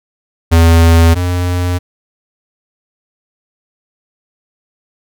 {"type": "tone pair in turn", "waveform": "square", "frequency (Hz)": [83, 89.15], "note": ["E2", "F2"], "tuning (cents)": [12, 36], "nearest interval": "minor second", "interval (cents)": 124, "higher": "second", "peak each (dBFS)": [-5, -13], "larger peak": "first", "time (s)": [[0.51, 1.15], [1.15, 1.79]], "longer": "neither", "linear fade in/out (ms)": 20, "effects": []}